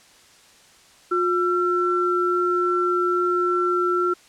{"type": "tone pair together", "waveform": "sine", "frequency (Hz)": [357.4, 1349.4], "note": ["F4", "E6"], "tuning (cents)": [40, 40], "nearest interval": "octave + major seventh", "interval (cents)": 2300, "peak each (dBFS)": -21, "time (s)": [1.11, 4.14], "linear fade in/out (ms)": 10, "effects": ["white hiss -52 dBFS RMS until 4.28 s", "low-pass 8000 Hz 12 dB/octave"]}